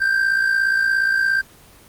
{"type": "tone with amplitude modulation", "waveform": "triangle", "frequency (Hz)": 1574, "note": "G6", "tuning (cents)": 7, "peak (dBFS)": -11, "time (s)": [0, 1.42], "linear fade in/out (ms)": 20, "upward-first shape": "sine", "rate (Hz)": 57.1, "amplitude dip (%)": 60, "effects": ["pink hiss -47 dBFS RMS until 1.88 s", "Opus 24 kbps"]}